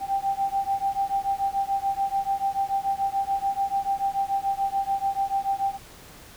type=beating tone pair; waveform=sine; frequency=784 / 790.9 Hz; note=G5 / G5; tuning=0 / +15 cents; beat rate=6.9 Hz; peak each=-26 / -26 dBFS; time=0-5.78 s; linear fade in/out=50 ms; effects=pink hiss -47 dBFS RMS until 6.36 s